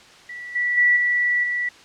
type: tone with level steps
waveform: sine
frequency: 1953 Hz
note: B6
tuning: 20 cents flat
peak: -32 / -19 / -13 / -17 / -21 dBFS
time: 0.29-1.69 s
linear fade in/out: 5 ms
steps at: 0.55 / 0.77 / 0.96 / 1.43 s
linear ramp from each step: 10 ms
effects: white hiss -47 dBFS RMS until 1.84 s + low-pass 5000 Hz 12 dB/octave